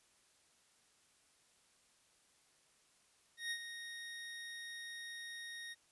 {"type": "tone with ADSR envelope", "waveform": "25% pulse", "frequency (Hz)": 1864.7, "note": "A#6", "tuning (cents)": 0, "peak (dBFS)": -33, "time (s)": [3.37, 5.75], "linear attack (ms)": 140, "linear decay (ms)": 67, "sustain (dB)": -9, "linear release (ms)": 28, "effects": ["white hiss -71 dBFS RMS until 5.91 s", "resampled to 24000 Hz"]}